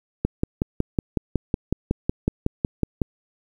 click train, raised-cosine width 3 ms, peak -7 dBFS, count 16, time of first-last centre 0.25-3.018 s, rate 5.42 Hz, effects 8-bit

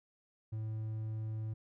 triangle tone, 109.5 Hz, A2, 8 cents flat, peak -34 dBFS, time 0.52-1.54 s, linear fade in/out 10 ms, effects none

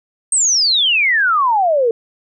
sine exponential sweep, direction down, 8650 to 442.8 Hz, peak -11 dBFS, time 0.32-1.91 s, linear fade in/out 2 ms, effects none

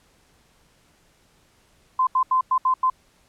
sine tone bursts at uneven times, 1032 Hz, C6, 24 cents flat, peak -16 dBFS, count 6, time 1.99-2.07 / 2.15-2.23 / 2.31-2.41 / 2.51-2.58 / 2.65-2.74 / 2.83-2.9 s, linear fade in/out 5 ms, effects pink hiss -60 dBFS RMS until 3.28 s + low-pass 11000 Hz 12 dB/octave

